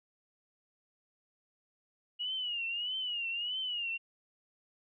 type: tone with vibrato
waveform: sine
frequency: 2889 Hz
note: F#7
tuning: 42 cents flat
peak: -33 dBFS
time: 2.19-3.98 s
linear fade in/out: 20 ms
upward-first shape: triangle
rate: 1.6 Hz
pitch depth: 130 cents each way
effects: none